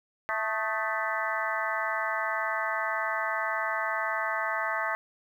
harmonic tone with a mistuned harmonic, 220 Hz, A3, in tune, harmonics 3 / 4 / 5 / 6 / 7 / 8 / 9, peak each -35 / -35 / -35 / -35 / -35 / -35 / -35 dBFS, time 0.29-4.95 s, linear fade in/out 0 ms, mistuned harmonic 6, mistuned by -83 cents, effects 10-bit

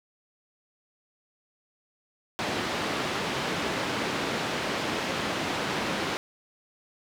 pink band-pass noise, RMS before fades -30 dBFS, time 2.39-6.17 s, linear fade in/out 0 ms, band 190 to 4000 Hz, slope 12 dB/octave, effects none

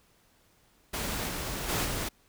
pink noise with level steps, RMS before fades -33 / -35 / -29 / -33 dBFS, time 0.93-2.09 s, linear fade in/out 10 ms, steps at 1.27 / 1.68 / 1.84 s, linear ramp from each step 20 ms, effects pink hiss -65 dBFS RMS until 2.28 s

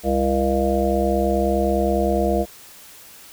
harmonic tone with a mistuned harmonic, 67.5 Hz, C#2, 45 cents flat, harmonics 1 / 3 / 5 / 7 / 9 / 10, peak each -24 / -24 / -24 / -24 / -24 / -24 dBFS, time 0.03-2.46 s, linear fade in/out 50 ms, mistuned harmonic 10, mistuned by +56 cents, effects white hiss -44 dBFS RMS until 3.32 s

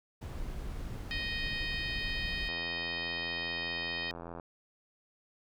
brown noise, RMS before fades -39 dBFS, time 0.21-2.49 s, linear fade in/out 10 ms
harmonic tone, 623 Hz, D#5, 2 cents sharp, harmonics 3 / 4 / 5 / 6 / 7 / 8, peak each -38 / -40 / -42 / -44 / -45 / -46 dBFS, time 1.11-4.11 s, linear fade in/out 0 ms
click train, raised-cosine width 1 ms, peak -29 dBFS, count 163, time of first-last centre 2.49-4.398 s, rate 84.9 Hz
effects none

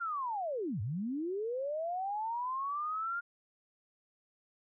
sine linear two-way sweep, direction down then up, 1418 to 92.5 to 1418 Hz, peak -33 dBFS, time 0-3.21 s, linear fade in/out 20 ms, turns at 0.81 s, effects none

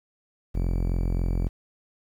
sawtooth tone with low-pass filter, 43.65 Hz, F1, in tune, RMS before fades -25 dBFS, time 0.54-1.49 s, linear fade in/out 20 ms, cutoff 480 Hz, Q 0.54, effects 9-bit

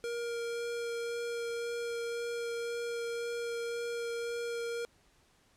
square tone with vibrato, 469.8 Hz, A#4, 13 cents sharp, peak -35 dBFS, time 0.04-4.85 s, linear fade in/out 0 ms, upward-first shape sine, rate 1.9 Hz, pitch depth 8 cents each way, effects pink hiss -67 dBFS RMS until 5.56 s + low-pass 10000 Hz 12 dB/octave

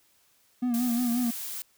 triangle tone with vibrato, 241.1 Hz, B3, 41 cents flat, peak -22 dBFS, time 0.62-1.31 s, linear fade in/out 10 ms, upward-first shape sine, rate 5.6 Hz, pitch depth 65 cents each way
blue noise, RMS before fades -36 dBFS, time 0.74-1.62 s, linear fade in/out 0 ms
effects white hiss -65 dBFS RMS until 1.77 s

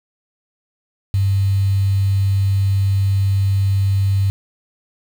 sine tone with quantisation, 98 Hz, G2, in tune, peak -13 dBFS, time 1.14-4.3 s, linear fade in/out 0 ms, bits 6, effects none

